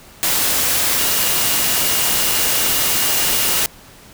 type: tone in noise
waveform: sine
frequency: 2851 Hz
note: F7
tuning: 35 cents sharp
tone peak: -28 dBFS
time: 0.99-3.63 s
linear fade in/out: 0 ms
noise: white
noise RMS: -17 dBFS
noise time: 0.23-3.66 s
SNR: -14 dB
effects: pink hiss -43 dBFS RMS until 4.13 s

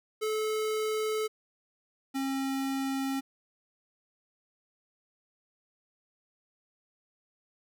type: tone pair in turn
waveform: square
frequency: 433 / 269.8 Hz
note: A4 / C#4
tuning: -28 / -47 cents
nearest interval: minor sixth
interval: 819 cents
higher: first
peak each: -29 / -30 dBFS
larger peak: first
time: 0.21-1.28 / 2.14-3.21 s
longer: neither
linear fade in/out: 20 ms
effects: none

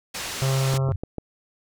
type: low-pass noise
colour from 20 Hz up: white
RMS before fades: -32 dBFS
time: 0.14-0.78 s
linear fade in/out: 10 ms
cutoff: 6700 Hz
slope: 12 dB/octave
type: harmonic tone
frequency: 134 Hz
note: C3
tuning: 42 cents sharp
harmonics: 1 / 3 / 4 / 5 / 6 / 7 / 8 / 9 / 10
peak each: -20 / -33 / -33 / -37 / -42 / -43 / -41 / -43 / -42 dBFS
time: 0.42-0.92 s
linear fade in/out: 0 ms
type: tone with exponential growth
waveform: sine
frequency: 92.5 Hz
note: F#2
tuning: in tune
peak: -23 dBFS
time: 0.64-0.96 s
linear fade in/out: 5 ms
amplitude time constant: 69 ms
type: click train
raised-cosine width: 2 ms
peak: -17 dBFS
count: 4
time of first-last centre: 0.74-1.183 s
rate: 6.77 Hz
effects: none

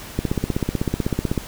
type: click train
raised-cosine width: 3 ms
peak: -7 dBFS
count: 20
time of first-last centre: 0.19-1.377 s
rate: 16 Hz
effects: pink hiss -37 dBFS RMS until 1.47 s

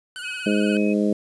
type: tone with vibrato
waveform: 25% pulse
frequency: 1480 Hz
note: F#6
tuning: in tune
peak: -28 dBFS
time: 0.16-0.77 s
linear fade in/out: 0 ms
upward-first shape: sine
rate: 17 Hz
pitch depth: 57 cents each way
type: tone with tremolo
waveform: sine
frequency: 2540 Hz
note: D#7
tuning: 35 cents sharp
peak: -29 dBFS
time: 0.23-0.94 s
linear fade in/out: 20 ms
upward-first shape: sine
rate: 4.4 Hz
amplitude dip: 35%
type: harmonic tone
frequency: 103.83 Hz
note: G#2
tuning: in tune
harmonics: 2 / 3 / 4 / 5 / 6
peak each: -20 / -24 / -26 / -28 / -30 dBFS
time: 0.46-1.13 s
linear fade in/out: 5 ms
effects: resampled to 22050 Hz + 8-bit

